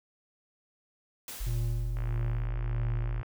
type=noise with exponential decay; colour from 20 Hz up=white; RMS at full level=-40 dBFS; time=1.28-2.48 s; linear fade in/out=1 ms; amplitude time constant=260 ms
type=tone; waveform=sine; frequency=43.65 Hz; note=F1; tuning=in tune; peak=-30 dBFS; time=1.4-3.21 s; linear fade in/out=10 ms
type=tone with tremolo; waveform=triangle; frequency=116.54 Hz; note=A#2; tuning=in tune; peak=-27 dBFS; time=1.46-3.23 s; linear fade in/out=10 ms; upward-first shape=sine; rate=1.6 Hz; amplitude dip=50%
type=click train; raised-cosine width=0.5 ms; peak=-30 dBFS; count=74; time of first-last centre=1.97-3.231 s; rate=57.9 Hz
effects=none